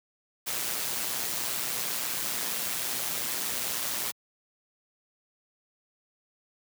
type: noise with amplitude modulation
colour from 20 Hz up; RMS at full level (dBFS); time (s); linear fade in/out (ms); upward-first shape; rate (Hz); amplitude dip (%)
white; -29; 0.46-4.12; 20; sine; 120; 55
effects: high-pass 100 Hz 12 dB/octave